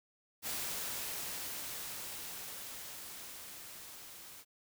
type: noise with level ramp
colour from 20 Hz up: white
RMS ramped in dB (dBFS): -38 to -52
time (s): 0.42-4.45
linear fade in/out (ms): 50
effects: none